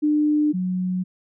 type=tone pair in turn; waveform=sine; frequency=299.9 / 183.36 Hz; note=D4 / F#3; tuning=+36 / -15 cents; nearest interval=major sixth; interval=851 cents; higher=first; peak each=-16 / -21 dBFS; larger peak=first; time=0.02-0.53 / 0.53-1.04 s; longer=neither; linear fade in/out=20 ms; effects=none